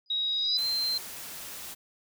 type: tone with exponential growth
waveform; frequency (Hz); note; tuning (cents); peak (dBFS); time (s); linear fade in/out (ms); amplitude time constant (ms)
sine; 4934; D#8; -15; -24; 0.06-0.57; 1; 110
type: tone with pitch glide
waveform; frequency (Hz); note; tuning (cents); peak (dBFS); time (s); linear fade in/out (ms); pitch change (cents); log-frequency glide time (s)
sine; 3808 to 4129; A#7 to C8; +36 to -24; -26; 0.1-0.98; 5; +140; 0.44-0.65
type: noise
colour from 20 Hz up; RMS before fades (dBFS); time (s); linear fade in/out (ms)
white; -41; 0.57-1.75; 20
effects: none